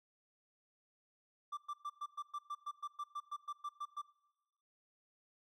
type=tone bursts; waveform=triangle; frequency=1174.7 Hz; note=D6; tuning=in tune; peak=-37 dBFS; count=16; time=1.52-4.018 s; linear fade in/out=10 ms; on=53 ms; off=110 ms; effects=noise-tail reverb RT60 1.0 s tail -21 dB re dry